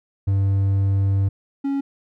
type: tone pair in turn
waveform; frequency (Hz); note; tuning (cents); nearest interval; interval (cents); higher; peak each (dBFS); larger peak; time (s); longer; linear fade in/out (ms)
triangle; 98 / 276.9; G2 / C#4; 0 / -2; octave + tritone; 1798; second; -14 / -18; first; 0.27-1.29 / 1.64-1.81; first; 10
effects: none